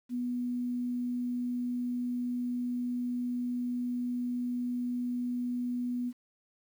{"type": "tone with quantisation", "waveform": "sine", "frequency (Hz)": 245.3, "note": "B3", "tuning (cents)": -12, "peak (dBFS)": -30, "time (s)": [0.09, 6.13], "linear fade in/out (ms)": 50, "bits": 10, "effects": []}